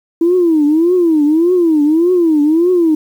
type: tone with vibrato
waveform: sine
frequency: 326.7 Hz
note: E4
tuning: 15 cents flat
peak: -7 dBFS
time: 0.21-2.95 s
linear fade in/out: 5 ms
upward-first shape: triangle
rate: 1.7 Hz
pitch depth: 220 cents each way
effects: tanh soft clip ceiling -3 dBFS + 7-bit